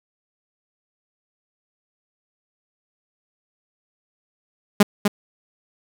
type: tone with echo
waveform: sawtooth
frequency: 205.2 Hz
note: G#3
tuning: 21 cents flat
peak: -5 dBFS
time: 4.8-4.83 s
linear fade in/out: 5 ms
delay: 250 ms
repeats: 1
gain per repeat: -6 dB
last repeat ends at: 5.08 s
effects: none